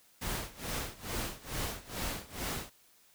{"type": "noise with tremolo", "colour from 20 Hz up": "pink", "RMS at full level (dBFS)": -35, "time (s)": [0.21, 2.7], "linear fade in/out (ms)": 10, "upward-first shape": "sine", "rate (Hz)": 2.3, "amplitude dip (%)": 90, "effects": ["white hiss -64 dBFS RMS until 3.14 s"]}